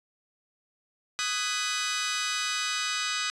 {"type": "chord", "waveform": "15% pulse", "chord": "G# minor seventh", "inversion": "second", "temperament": "just", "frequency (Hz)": [1245.9, 1495.1, 1661.2, 1993.5], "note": ["D#6", "F#6", "G#6", "B6"], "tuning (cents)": [2, 18, 0, 16], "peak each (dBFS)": [-25, -27, -31, -28], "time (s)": [1.19, 3.3], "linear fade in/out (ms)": 0, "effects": ["resampled to 22050 Hz"]}